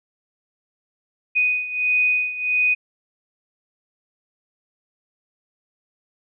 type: beating tone pair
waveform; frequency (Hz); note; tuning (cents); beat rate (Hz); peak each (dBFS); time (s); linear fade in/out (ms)
sine; 2489 / 2490.5; D#7 / D#7; 0 / +1; 1.5; -19 / -23; 1.35-2.75; 20
effects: none